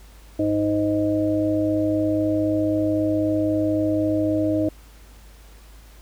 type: harmonic tone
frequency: 103.83 Hz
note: G#2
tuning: in tune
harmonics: 1 / 3 / 5 / 6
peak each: -29 / -20 / -29 / -25 dBFS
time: 0.39-4.69 s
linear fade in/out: 5 ms
effects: added 52 Hz sine -44 dBFS peak until 6.01 s + pink hiss -52 dBFS RMS until 6.01 s